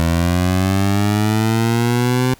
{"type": "linear sweep", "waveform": "20% pulse", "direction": "up", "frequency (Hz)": [81.5, 128.7], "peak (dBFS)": -9, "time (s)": [0, 2.34], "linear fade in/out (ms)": 0, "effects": ["pink hiss -47 dBFS RMS until 2.39 s"]}